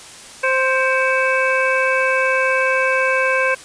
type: harmonic tone with a mistuned harmonic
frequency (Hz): 524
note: C5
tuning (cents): +2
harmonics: 1 / 2 / 3 / 4 / 5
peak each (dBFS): -19 / -22 / -19 / -23 / -23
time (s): 0.43-3.55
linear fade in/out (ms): 10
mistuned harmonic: 4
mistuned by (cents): +130
effects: white hiss -38 dBFS RMS until 3.64 s + resampled to 22050 Hz